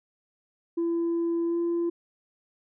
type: tone with pitch glide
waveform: sine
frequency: 337.2 to 341.1 Hz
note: E4 to F4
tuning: +39 to -41 cents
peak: -22 dBFS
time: 0.77-1.9 s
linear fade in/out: 10 ms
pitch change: +20 cents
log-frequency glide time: 1.46-1.58 s
effects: tanh soft clip ceiling -22 dBFS